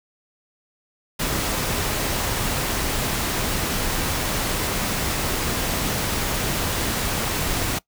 pink noise, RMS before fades -24 dBFS, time 1.19-7.79 s, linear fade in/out 10 ms, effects noise-tail reverb RT60 0.1 s tail -21 dB re dry

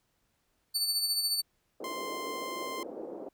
sawtooth tone with tremolo, 4500 Hz, C#8, 25 cents sharp, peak -23 dBFS, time 0.74-1.42 s, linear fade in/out 20 ms, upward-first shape sine, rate 14 Hz, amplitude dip 50%
white band-pass noise, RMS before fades -41 dBFS, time 1.8-3.29 s, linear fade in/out 5 ms, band 290 to 540 Hz, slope 24 dB/octave
sawtooth tone, 1046.5 Hz, C6, in tune, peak -33 dBFS, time 1.84-2.83 s, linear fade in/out 2 ms
effects pink hiss -75 dBFS RMS until 3.33 s

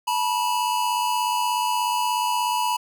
square tone pair together, 875.3 / 972 Hz, A5 / B5, -9 / -28 cents, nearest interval major second, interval 181 cents, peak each -27 / -23 dBFS, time 0.07-2.77 s, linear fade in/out 10 ms, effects none

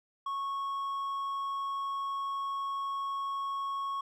sine tone with hard clipping, 1102 Hz, C#6, 11 cents flat, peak -33 dBFS, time 0.26-4.01 s, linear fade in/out 5 ms, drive 3 dB, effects none

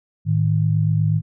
sine tone pair together, 107.6 / 155.79 Hz, A2 / D#3, -38 / +3 cents, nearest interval tritone, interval 641 cents, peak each -18 dBFS, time 0.25-1.22 s, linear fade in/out 50 ms, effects none

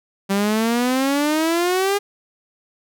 sawtooth exponential sweep, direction up, 193.8 to 410.1 Hz, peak -13 dBFS, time 0.29-1.99 s, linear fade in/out 20 ms, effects none

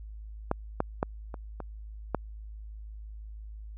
clicks, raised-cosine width 1 ms, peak -12 / -11 / -12 / -25 / -23 / -12 dBFS, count 6, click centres 0.514 / 0.804 / 1.029 / 1.342 / 1.603 / 2.147 s, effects added 53 Hz sine -40 dBFS peak until 3.77 s

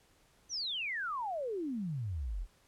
sine exponential sweep, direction down, 6220 to 36.77 Hz, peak -34 dBFS, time 0.49-2.47 s, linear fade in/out 50 ms, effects pink hiss -67 dBFS RMS until 2.67 s + low-pass 12000 Hz 12 dB/octave

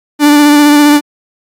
45% pulse tone with vibrato, 293.7 Hz, D4, in tune, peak -3 dBFS, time 0.19-1.01 s, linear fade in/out 50 ms, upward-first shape sine, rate 15 Hz, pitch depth 20 cents each way, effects AAC 48 kbps

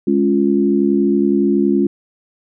sine chord, Db major, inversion second, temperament equal, 207.7 / 277.2 / 349.2 Hz, Ab3 / Db4 / F4, 0 / 0 / 0 cents, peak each -16 dBFS, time 0.07-1.87 s, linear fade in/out 5 ms, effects none

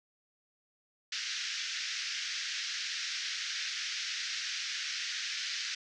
white band-pass noise, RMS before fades -37 dBFS, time 1.12-5.75 s, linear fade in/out 5 ms, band 1500 to 6000 Hz, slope 48 dB/octave, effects none

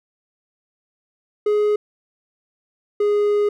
triangle tone pair in turn, 418.7 / 413.7 Hz, G#4 / G#4, +14 / -7 cents, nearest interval unison, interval 21 cents, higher first, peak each -13 dBFS, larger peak neither, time 1.46-1.76 / 3-3.49 s, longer second, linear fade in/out 5 ms, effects none

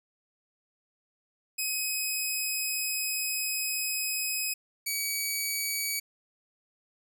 10% pulse tone pair in turn, 2533 / 2270 Hz, D#7 / C#7, +30 / +41 cents, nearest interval major second, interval 189 cents, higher first, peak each -20 dBFS, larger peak neither, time 1.58-4.54 / 4.86-6 s, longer first, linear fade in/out 10 ms, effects none

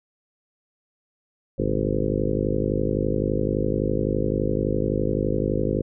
harmonic tone with a mistuned harmonic, 51.8 Hz, G#1, 4 cents flat, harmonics 1 / 2 / 3 / 4 / 5 / 6 / 7 / 8 / 9 / 10, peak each -30 / -30 / -30 / -30 / -30 / -30 / -30 / -30 / -30 / -30 dBFS, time 1.58-5.82 s, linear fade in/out 10 ms, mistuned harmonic 3, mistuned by -140 cents, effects none

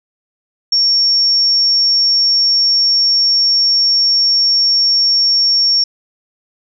sine tone, 5500 Hz, F8, 27 cents flat, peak -9 dBFS, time 0.72-5.84 s, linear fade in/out 5 ms, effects none

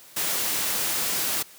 white noise, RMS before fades -26 dBFS, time 0.16-1.43 s, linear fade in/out 10 ms, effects white hiss -49 dBFS RMS until 1.58 s + high-pass 100 Hz 12 dB/octave

